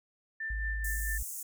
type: tone with tremolo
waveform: sine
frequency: 1780 Hz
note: A6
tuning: 20 cents sharp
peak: -33 dBFS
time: 0.4-1.18 s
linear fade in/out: 5 ms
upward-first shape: sine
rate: 4.5 Hz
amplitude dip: 50%
type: tone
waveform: sine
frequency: 53.6 Hz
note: A1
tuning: 45 cents flat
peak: -32 dBFS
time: 0.5-1.23 s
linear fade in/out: 5 ms
type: high-pass noise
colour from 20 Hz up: pink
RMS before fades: -40 dBFS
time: 0.84-1.43 s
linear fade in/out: 5 ms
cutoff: 6600 Hz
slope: 48 dB/octave
effects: none